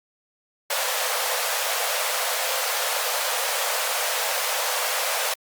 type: high-pass noise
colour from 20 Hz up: pink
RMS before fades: -25 dBFS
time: 0.7-5.34 s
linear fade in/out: 5 ms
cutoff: 480 Hz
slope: 96 dB/octave
effects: Opus 48 kbps